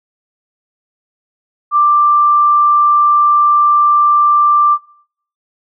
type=tone; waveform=sine; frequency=1180 Hz; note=D6; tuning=8 cents sharp; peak=-7 dBFS; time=1.71-4.78 s; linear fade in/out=50 ms; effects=noise-tail reverb RT60 0.6 s tail -20 dB re dry